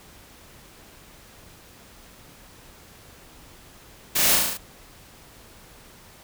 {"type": "noise with echo", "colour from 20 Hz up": "white", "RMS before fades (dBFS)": -22, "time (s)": [4.15, 4.36], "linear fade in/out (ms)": 10, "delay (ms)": 36, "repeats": 6, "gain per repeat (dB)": -2, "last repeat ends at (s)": 4.576, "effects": ["pink hiss -49 dBFS RMS until 6.23 s"]}